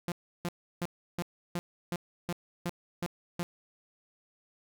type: tone bursts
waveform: sawtooth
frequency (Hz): 174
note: F3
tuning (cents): -6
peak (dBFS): -27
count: 10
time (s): 0.08-3.43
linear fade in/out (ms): 0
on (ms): 38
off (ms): 330
effects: none